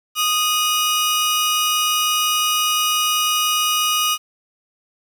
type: tone pair together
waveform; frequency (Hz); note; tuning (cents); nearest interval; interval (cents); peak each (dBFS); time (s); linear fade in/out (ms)
sawtooth; 1240.6 / 2910; D#6 / F#7; -5 / -29; octave + minor third; 1476; -16; 0.15-4.18; 50
effects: 8-bit